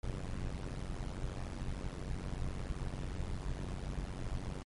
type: noise with amplitude modulation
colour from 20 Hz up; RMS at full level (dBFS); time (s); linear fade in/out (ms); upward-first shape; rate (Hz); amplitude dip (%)
brown; -35; 0.03-4.63; 5; sine; 93.3; 100
effects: MP3 48 kbps